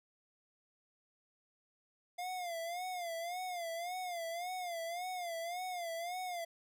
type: tone with vibrato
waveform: square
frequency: 700 Hz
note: F5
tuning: 4 cents sharp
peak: -39 dBFS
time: 2.18-6.45 s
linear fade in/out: 10 ms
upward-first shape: sine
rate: 1.8 Hz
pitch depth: 100 cents each way
effects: none